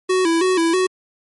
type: tone with vibrato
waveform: square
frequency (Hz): 350.8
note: F4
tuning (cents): +8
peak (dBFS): -15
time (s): 0.09-0.87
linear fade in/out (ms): 10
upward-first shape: square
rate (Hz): 3.1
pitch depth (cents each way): 100
effects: MP3 48 kbps